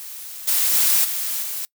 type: noise with level steps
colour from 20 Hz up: blue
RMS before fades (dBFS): -35 / -19 / -17 / -25 / -28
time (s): 0-1.65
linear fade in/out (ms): 0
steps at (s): 0.47 / 0.73 / 1.04 / 1.42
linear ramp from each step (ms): 10
effects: noise-tail reverb RT60 0.1 s tail -25 dB re dry